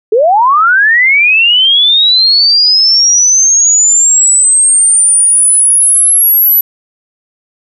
sine linear sweep, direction up, 407.8 to 11950 Hz, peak -4 dBFS, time 0.12-6.61 s, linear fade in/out 5 ms, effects none

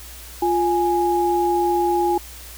sine tone pair together, 349.2 / 830.6 Hz, F4 / G#5, 0 / 0 cents, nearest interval octave + minor third, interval 1500 cents, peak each -19 dBFS, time 0.42-2.18 s, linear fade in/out 5 ms, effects added 60 Hz sine -40 dBFS peak until 2.57 s + white hiss -40 dBFS RMS until 2.57 s

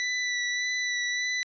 sawtooth tone with vibrato, 1975.5 Hz, B6, in tune, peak -23 dBFS, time 0-1.43 s, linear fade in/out 0 ms, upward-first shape sine, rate 1.7 Hz, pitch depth 16 cents each way, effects resampled to 16000 Hz

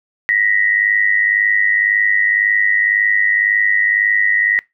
sine tone pair together, 1873.6 / 1975.5 Hz, A#6 / B6, +8 / 0 cents, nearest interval minor second, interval 92 cents, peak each -15 / -15 dBFS, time 0.29-4.59 s, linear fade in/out 0 ms, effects noise-tail reverb RT60 0.2 s tail -23 dB re dry

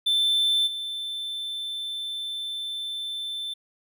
triangle tone with level steps, 3540 Hz, A7, 10 cents sharp, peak -18 / -28 dBFS, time 0.06-3.54 s, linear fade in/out 10 ms, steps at 0.66 s, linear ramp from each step 20 ms, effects none

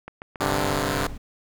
click train, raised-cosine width 0.5 ms, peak -21 dBFS, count 4, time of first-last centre 0.08-0.497 s, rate 7.2 Hz
5% pulse chord, G suspended fourth, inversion none, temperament equal, 98 / 130.81 / 146.83 Hz, G2 / C3 / D3, 0 / 0 / 0 cents, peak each -16 dBFS, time 0.4-1.07 s, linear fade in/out 5 ms
brown noise with tremolo, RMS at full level -34 dBFS, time 0.44-1.18 s, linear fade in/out 10 ms, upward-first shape triangle, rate 6.5 Hz, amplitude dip 25%
effects none

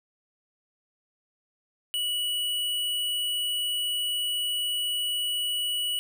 triangle tone with hard clipping, 2938 Hz, F#7, 13 cents flat, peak -27 dBFS, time 1.94-5.99 s, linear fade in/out 0 ms, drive 18 dB, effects none

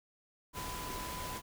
sine tone in noise, 1000 Hz, B5, 21 cents sharp, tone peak -43 dBFS, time 0.53-1.42 s, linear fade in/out 50 ms, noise pink, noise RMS -42 dBFS, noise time 0.53-1.42 s, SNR -4 dB, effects none

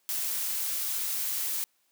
blue noise, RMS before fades -31 dBFS, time 0.09-1.64 s, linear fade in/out 0 ms, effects white hiss -71 dBFS RMS until 1.91 s + high-pass 200 Hz 12 dB/octave

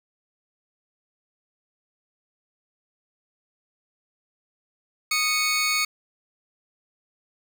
20% pulse tone pair together, 1244.2 / 2217 Hz, D#6 / C#7, 0 / 0 cents, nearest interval minor seventh, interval 1000 cents, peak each -22 / -17 dBFS, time 5.11-5.85 s, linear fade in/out 5 ms, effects none

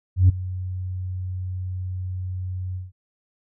sine tone with ADSR envelope, 92.1 Hz, F#2, 7 cents flat, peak -7 dBFS, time 0.16-2.92 s, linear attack 130 ms, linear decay 13 ms, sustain -19 dB, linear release 170 ms, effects tanh soft clip ceiling -8 dBFS

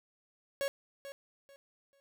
45% pulse tone with echo, 554.4 Hz, C#5, in tune, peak -31 dBFS, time 0.61-0.68 s, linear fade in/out 0 ms, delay 440 ms, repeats 3, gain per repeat -12 dB, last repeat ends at 2 s, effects none

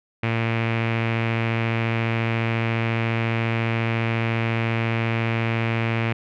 sawtooth tone with low-pass filter, 114.3 Hz, A#2, 34 cents flat, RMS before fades -23 dBFS, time 0.23-6.13 s, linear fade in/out 5 ms, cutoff 2400 Hz, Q 3.7, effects none

